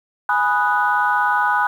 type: chord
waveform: sine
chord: G# minor seventh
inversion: none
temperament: equal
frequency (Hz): 830.6 / 987.8 / 1244.5 / 1480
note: G#5 / B5 / D#6 / F#6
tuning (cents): 0 / 0 / 0 / 0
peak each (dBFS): -20 / -20 / -22 / -19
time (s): 0.29-1.67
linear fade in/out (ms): 2
effects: tanh soft clip ceiling -5 dBFS + 8-bit